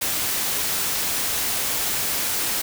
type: noise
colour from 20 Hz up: white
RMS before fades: -24 dBFS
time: 0.01-2.62 s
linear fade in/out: 10 ms
effects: none